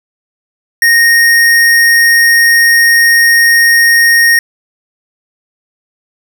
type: tone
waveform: square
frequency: 1858 Hz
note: A#6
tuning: 6 cents flat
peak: -5 dBFS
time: 0.82-4.39 s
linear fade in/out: 2 ms
effects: 7-bit